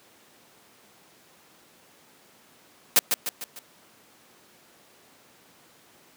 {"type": "noise with echo", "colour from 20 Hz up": "white", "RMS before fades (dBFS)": -17, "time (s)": [2.96, 2.99], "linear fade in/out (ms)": 0, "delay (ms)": 150, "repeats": 4, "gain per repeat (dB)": -6, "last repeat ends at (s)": 3.59, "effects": ["pink hiss -56 dBFS RMS until 6.16 s", "high-pass 200 Hz 12 dB/octave"]}